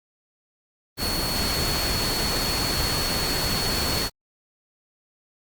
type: tone in noise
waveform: sine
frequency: 4380 Hz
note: C#8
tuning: 22 cents flat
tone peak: -27 dBFS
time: 0.97-4.1 s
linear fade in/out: 50 ms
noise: pink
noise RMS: -26 dBFS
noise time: 0.97-4.1 s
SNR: -4 dB
effects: Opus 32 kbps